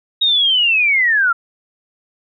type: linear sweep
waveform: sine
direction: down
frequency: 3784 to 1336 Hz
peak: -11 dBFS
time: 0.21-1.33 s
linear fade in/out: 10 ms
effects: none